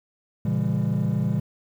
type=chord; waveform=triangle; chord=A# diminished seventh; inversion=none; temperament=just; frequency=116.54 / 139.85 / 167.82 / 201.4 Hz; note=A#2 / C#3 / E3 / G3; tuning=0 / +16 / +31 / +47 cents; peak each=-24 dBFS; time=0.45-1.4 s; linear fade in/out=5 ms; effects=tanh soft clip ceiling -13 dBFS + 9-bit